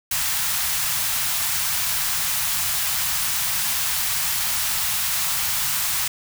white band-stop noise, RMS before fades -23 dBFS, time 0.11-6.08 s, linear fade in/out 5 ms, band 170 to 780 Hz, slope 24 dB/octave, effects none

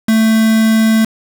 triangle tone with quantisation, 221.6 Hz, A3, 13 cents sharp, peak -6 dBFS, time 0.08-1.05 s, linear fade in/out 5 ms, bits 3, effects none

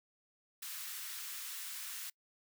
white high-pass noise, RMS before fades -44 dBFS, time 0.62-2.1 s, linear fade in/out 5 ms, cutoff 1200 Hz, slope 24 dB/octave, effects noise-tail reverb RT60 0.1 s tail -26 dB re dry

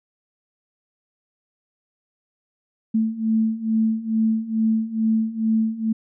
sine beating tone pair, 220.2 / 222.5 Hz, A3 / A3, +2 / +20 cents, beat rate 2.3 Hz, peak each -23 / -20 dBFS, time 2.94-5.93 s, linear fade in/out 10 ms, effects none

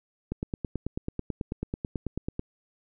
click train, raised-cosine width 3 ms, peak -17 dBFS, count 20, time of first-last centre 0.32-2.394 s, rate 9.16 Hz, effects none

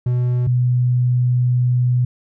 triangle / sine tone pair in turn, 123.47 / 124.04 Hz, B2 / B2, 0 / +8 cents, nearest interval unison, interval 8 cents, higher second, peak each -13 dBFS, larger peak neither, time 0.06-0.47 / 0.47-2.05 s, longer second, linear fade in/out 5 ms, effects none

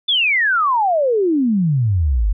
sine exponential sweep, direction down, 3563 to 45.16 Hz, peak -13 dBFS, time 0.08-2.33 s, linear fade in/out 10 ms, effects none

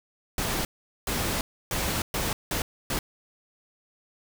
pink noise bursts at uneven times, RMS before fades -28 dBFS, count 6, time 0.38-0.65 / 1.07-1.41 / 1.71-2.02 / 2.14-2.33 / 2.51-2.62 / 2.9-2.99 s, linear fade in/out 2 ms, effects none

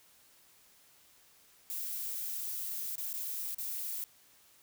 violet noise with dropouts, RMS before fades -38 dBFS, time 1.7-4.04 s, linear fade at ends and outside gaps 0 ms, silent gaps 2.955-2.98 / 3.13-3.139 / 3.546-3.584 s, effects white hiss -63 dBFS RMS until 4.62 s

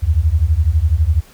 sine beating tone pair, 73 / 85 Hz, D2 / F2, -10 / -46 cents, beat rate 12 Hz, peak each -14 dBFS, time 0.02-1.21 s, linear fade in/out 20 ms, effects pink hiss -46 dBFS RMS until 1.33 s

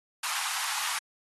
pink high-pass noise, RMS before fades -32 dBFS, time 0.23-0.99 s, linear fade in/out 5 ms, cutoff 830 Hz, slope 48 dB/octave, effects AAC 32 kbps

